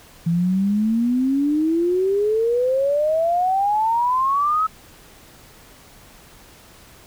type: exponential sweep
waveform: sine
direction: up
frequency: 164.81 to 1300 Hz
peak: -16 dBFS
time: 0.26-4.67 s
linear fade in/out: 10 ms
effects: pink hiss -47 dBFS RMS until 7.06 s